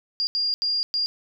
sine tone bursts at uneven times, 4812 Hz, D8, 41 cents sharp, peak -21 dBFS, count 4, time 0.2-0.27 / 0.35-0.54 / 0.62-0.83 / 0.94-1.06 s, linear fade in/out 0 ms, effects none

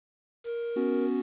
triangle tone, 468.7 Hz, A#4, 9 cents sharp, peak -28 dBFS, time 0.44-1.1 s, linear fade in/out 50 ms
triangle chord, B suspended second, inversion none, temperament equal, 246.9 / 277.2 / 370 Hz, B3 / C#4 / F#4, 0 / 0 / 0 cents, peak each -28 dBFS, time 0.76-1.22 s, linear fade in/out 10 ms
effects resampled to 8000 Hz + 9-bit

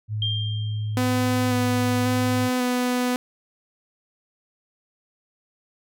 sine tone, 107 Hz, A2, 48 cents flat, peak -24 dBFS, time 0.08-2.5 s, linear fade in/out 50 ms
sine tone with exponential decay, 3189 Hz, G7, 29 cents sharp, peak -22 dBFS, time 0.22-1.28 s, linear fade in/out 2 ms, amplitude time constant 230 ms
sawtooth tone with vibrato, 250.2 Hz, B3, 23 cents sharp, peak -17 dBFS, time 0.97-3.16 s, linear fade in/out 0 ms, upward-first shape square, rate 0.92 Hz, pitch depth 12 cents each way
effects none

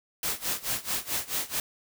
white noise with tremolo, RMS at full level -28 dBFS, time 0.23-1.6 s, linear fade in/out 2 ms, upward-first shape sine, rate 4.6 Hz, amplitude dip 90%, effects none

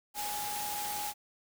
sine tone in noise, 830.6 Hz, G#5, in tune, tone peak -37 dBFS, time 0.14-1.14 s, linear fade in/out 50 ms, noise white, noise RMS -38 dBFS, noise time 0.14-1.14 s, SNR -2 dB, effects none

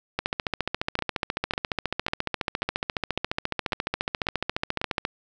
two click trains, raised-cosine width 0.3 ms, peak -11 / -9 dBFS, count 8 / 71, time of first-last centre 0.99-4.815 / 0.19-5.051 s, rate 1.83 / 14.4 Hz, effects none

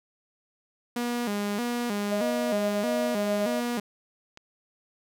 sawtooth tone with vibrato, 221.8 Hz, A3, 14 cents sharp, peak -23 dBFS, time 0.96-3.8 s, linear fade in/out 5 ms, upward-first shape square, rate 1.6 Hz, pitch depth 140 cents each way
clicks, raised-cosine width 0.2 ms, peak -28 dBFS, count 4, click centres 1.811 / 2.649 / 3.411 / 4.374 s
sine tone with tremolo, 622.3 Hz, D#5, in tune, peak -26 dBFS, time 2.11-3.61 s, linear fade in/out 20 ms, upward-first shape square, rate 2.6 Hz, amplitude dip 25%
effects none

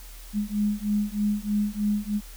sine beating tone pair, 206.3 / 209.5 Hz, G#3 / G#3, -11 / +15 cents, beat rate 3.2 Hz, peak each -26 dBFS, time 0.33-2.21 s, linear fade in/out 50 ms, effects added 40 Hz sine -41 dBFS peak until 2.36 s + white hiss -48 dBFS RMS until 2.36 s

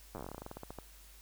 slowing click train, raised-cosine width 1 ms, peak -29 dBFS, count 20, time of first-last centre 0.15-0.787 s, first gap 9 ms, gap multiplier 1.13, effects added 50 Hz sine -56 dBFS peak until 1.21 s + white hiss -59 dBFS RMS until 1.21 s

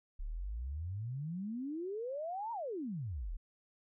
sine exponential two-way sweep, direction up then down, 33.06 to 954 to 33.06 Hz, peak -37 dBFS, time 0.19-3.37 s, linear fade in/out 10 ms, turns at 2.52 s, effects none

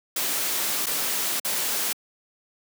white noise with dropouts, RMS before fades -26 dBFS, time 0.16-1.93 s, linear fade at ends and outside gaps 5 ms, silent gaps 0.86-0.866 / 1.399-1.447 s, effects high-pass 200 Hz 12 dB/octave

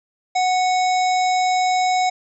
harmonic tone with a mistuned harmonic, 737 Hz, F#5, 7 cents flat, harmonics 1 / 3 / 5 / 7 / 9 / 10, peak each -16 / -26 / -30 / -33 / -35 / -36 dBFS, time 0.35-2.1 s, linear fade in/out 10 ms, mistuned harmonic 5, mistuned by +70 cents, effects none

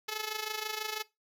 5% pulse tone with amplitude modulation, 431.2 Hz, A4, 35 cents flat, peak -20 dBFS, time 0.08-1.03 s, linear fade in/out 10 ms, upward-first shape sine, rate 26.1 Hz, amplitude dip 70%, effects noise-tail reverb RT60 0.2 s tail -19 dB re dry

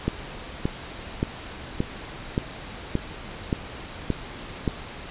click train, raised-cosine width 3 ms, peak -9 dBFS, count 9, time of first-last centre 0.08-4.678 s, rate 1.74 Hz, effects pink hiss -38 dBFS RMS until 5.1 s + resampled to 8000 Hz

